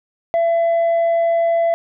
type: tone with tanh clipping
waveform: sine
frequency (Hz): 672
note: E5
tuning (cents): +33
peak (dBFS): -14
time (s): 0.34-1.74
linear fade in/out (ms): 0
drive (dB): 2
effects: none